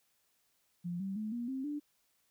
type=tone with pitch steps; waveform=sine; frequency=174.61 / 193.74 / 215 / 238.5 / 264.7 / 293.7 Hz; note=F3 / G3 / A3 / A#3 / C4 / D4; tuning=0 / -20 / -40 / +40 / +20 / 0 cents; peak=-35 dBFS; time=0.84-1.8 s; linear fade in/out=20 ms; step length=160 ms; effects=white hiss -75 dBFS RMS until 2.3 s